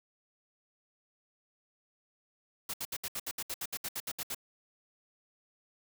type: noise bursts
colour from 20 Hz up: white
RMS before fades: -37 dBFS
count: 15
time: 2.69-4.347 s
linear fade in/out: 5 ms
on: 47 ms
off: 68 ms
effects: none